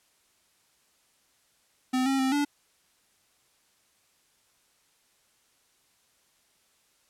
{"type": "tone with pitch steps", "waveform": "square", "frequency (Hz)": [256.5, 270, 263.4, 289], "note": ["C4", "C#4", "C4", "D4"], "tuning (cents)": [-34, -45, 12, -28], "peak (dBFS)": -24, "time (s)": [1.93, 2.45], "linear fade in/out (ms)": 10, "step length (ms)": 130, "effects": ["white hiss -67 dBFS RMS until 7.09 s", "low-pass 11000 Hz 12 dB/octave"]}